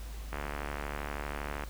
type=click train; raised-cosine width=0.5 ms; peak=-21 dBFS; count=96; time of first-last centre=0.33-1.637 s; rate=72.7 Hz; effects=added 53 Hz sine -39 dBFS peak until 1.69 s + pink hiss -51 dBFS RMS until 1.69 s